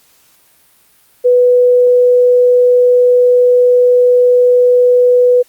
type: tone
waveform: sine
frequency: 493.9 Hz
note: B4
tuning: in tune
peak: -5 dBFS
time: 1.24-5.43 s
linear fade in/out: 20 ms
effects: white hiss -50 dBFS RMS until 5.48 s + Opus 48 kbps